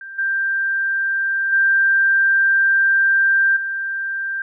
sine tone with level steps, 1580 Hz, G6, 13 cents sharp, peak -31 / -17 / -12 / -21 dBFS, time 0.01-4.42 s, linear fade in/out 2 ms, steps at 0.18 / 1.52 / 3.56 s, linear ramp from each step 10 ms, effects none

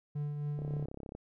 triangle tone with tremolo, 146.83 Hz, D3, in tune, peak -30 dBFS, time 0.15-0.86 s, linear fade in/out 10 ms, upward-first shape triangle, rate 3.7 Hz, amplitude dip 40%
click train, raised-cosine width 2 ms, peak -30 dBFS, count 20, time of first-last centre 0.59-1.15 s, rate 33.9 Hz
effects none

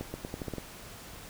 accelerating click train, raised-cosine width 2 ms, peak -22 dBFS, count 8, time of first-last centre 0.01-0.583 s, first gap 130 ms, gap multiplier 0.84, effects pink hiss -47 dBFS RMS until 1.29 s

